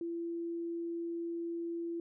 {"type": "tone", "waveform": "sine", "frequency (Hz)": 338, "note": "E4", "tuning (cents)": 43, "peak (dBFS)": -35, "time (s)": [0.01, 2], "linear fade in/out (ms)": 2, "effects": []}